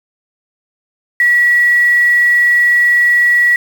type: tone with quantisation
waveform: sine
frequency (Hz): 1934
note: B6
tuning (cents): -37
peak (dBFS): -7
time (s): 1.2-3.56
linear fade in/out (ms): 2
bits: 5
effects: none